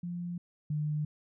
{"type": "tone pair in turn", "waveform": "sine", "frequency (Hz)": [174.61, 150.67], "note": ["F3", "D3"], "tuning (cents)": [0, 45], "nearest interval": "minor third", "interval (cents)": 255, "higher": "first", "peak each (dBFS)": [-34, -29], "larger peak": "second", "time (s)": [[0.03, 0.38], [0.7, 1.05]], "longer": "neither", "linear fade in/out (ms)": 5, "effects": []}